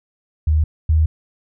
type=tone pair in turn; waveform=sine; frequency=77.2 / 78.55 Hz; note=D#2 / D#2; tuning=-13 / +17 cents; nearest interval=unison; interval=30 cents; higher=second; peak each=-12 / -11 dBFS; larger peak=second; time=0.47-0.64 / 0.89-1.06 s; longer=neither; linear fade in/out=5 ms; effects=none